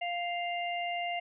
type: harmonic tone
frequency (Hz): 698.5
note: F5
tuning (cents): 0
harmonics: 1 / 3 / 4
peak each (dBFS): -33 / -38 / -39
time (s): 0.01-1.2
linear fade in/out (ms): 10
effects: none